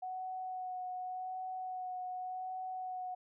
sine tone with vibrato, 740 Hz, F#5, in tune, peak -38 dBFS, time 0.02-3.15 s, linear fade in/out 10 ms, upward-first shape sine, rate 0.87 Hz, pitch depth 15 cents each way, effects none

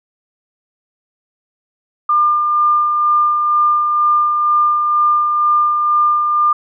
sine tone with tremolo, 1200 Hz, D6, 37 cents sharp, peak -9 dBFS, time 2.09-6.53 s, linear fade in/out 5 ms, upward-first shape sine, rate 2.1 Hz, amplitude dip 35%, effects none

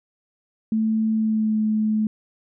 sine tone with pitch glide, 220 to 215.8 Hz, A3 to A3, 0 to -33 cents, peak -18 dBFS, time 0.72-2.07 s, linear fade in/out 2 ms, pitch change -33 cents, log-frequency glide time 1.13-1.6 s, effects none

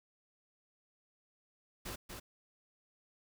pink noise with echo, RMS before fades -43 dBFS, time 1.85-1.96 s, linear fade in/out 10 ms, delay 240 ms, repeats 1, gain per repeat -4 dB, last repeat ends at 2.2 s, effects none

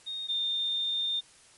sine tone pair in turn, 3700 / 3624 Hz, A#7 / A#7, -14 / -50 cents, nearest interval unison, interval 36 cents, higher first, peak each -33 / -27 dBFS, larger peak second, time 0.06-0.28 / 0.28-1.21 s, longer second, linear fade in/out 20 ms, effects white hiss -57 dBFS RMS until 1.57 s + MP3 48 kbps

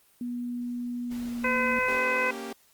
sine tone with pitch glide, 242.7 to 235.7 Hz, B3 to A#3, -30 to +19 cents, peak -30 dBFS, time 0.21-1.79 s, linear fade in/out 2 ms, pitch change -51 cents, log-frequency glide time 1.04-1.6 s
pink noise, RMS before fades -47 dBFS, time 1.1-2 s, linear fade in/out 20 ms
harmonic tone, 508 Hz, B4, 49 cents sharp, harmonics 1 / 2 / 3 / 4 / 5, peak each -30 / -30 / -30 / -30 / -30 dBFS, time 1.44-2.31 s, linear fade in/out 5 ms
sawtooth chord, G diminished, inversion first, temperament equal, 233.1 / 277.2 / 392 Hz, Bb3 / Db4 / G4, 0 / 0 / 0 cents, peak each -35 / -38 / -34 dBFS, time 1.88-2.53 s, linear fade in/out 5 ms
effects white hiss -62 dBFS RMS until 2.73 s + Opus 32 kbps

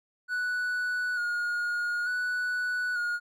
triangle tone with vibrato, 1457 Hz, F#6, 27 cents flat, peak -25 dBFS, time 0.28-3.2 s, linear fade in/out 50 ms, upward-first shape square, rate 0.56 Hz, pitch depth 27 cents each way, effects MP3 96 kbps

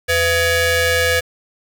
sawtooth ring-modulated tone, 587.3 Hz, D5, in tune, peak -7 dBFS, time 0.08-1.21 s, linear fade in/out 20 ms, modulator 1090 Hz, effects 7-bit

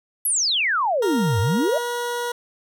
sine exponential two-way sweep, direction down then up, 11840 to 93 to 675 Hz, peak -18 dBFS, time 0.25-1.78 s, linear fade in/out 5 ms, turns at 1.4 s
20% pulse tone with pitch glide, 466.2 to 480.7 Hz, A#4 to B4, 0 to -47 cents, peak -19 dBFS, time 1.02-2.32 s, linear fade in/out 5 ms, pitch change +53 cents, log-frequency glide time 1.35-1.85 s
effects none

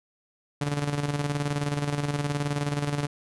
sawtooth tone with tremolo, 144.7 Hz, D3, 25 cents flat, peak -20 dBFS, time 0.61-3.07 s, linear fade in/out 5 ms, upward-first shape square, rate 19 Hz, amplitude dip 55%, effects resampled to 24000 Hz

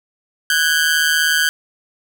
sawtooth ring-modulated tone, 1561 Hz, G6, 8 cents flat, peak -7 dBFS, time 0.5-1.49 s, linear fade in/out 0 ms, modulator 78.2 Hz, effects none

